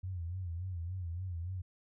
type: tone with vibrato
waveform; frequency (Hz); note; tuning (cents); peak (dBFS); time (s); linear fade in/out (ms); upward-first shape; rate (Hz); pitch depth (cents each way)
sine; 88.6; F2; +25; -36; 0.03-1.62; 10; sine; 3.5; 110
effects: none